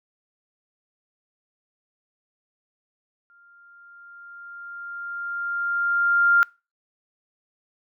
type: tone with exponential growth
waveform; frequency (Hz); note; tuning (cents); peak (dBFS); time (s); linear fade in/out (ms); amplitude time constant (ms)
sine; 1396.9; F6; 0; -13; 3.3-6.43; 0; 680
effects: noise-tail reverb RT60 0.3 s tail -25 dB re dry